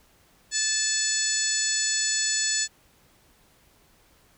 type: harmonic tone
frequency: 872 Hz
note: A5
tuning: 16 cents flat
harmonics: 2 / 3 / 4 / 5 / 6 / 7 / 8 / 9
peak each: -31 / -38 / -35 / -30 / -33 / -36 / -28 / -29 dBFS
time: 0.51-2.68 s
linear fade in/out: 50 ms
effects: pink hiss -60 dBFS RMS until 4.37 s